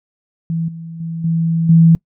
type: tone with level steps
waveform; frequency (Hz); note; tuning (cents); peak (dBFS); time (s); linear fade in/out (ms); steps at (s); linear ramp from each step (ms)
sine; 164.81; E3; 0; -16 / -27 / -21 / -13 / -5; 0.5-1.95; 0; 0.68 / 1 / 1.24 / 1.69; 5
effects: noise-tail reverb RT60 0.1 s tail -25 dB re dry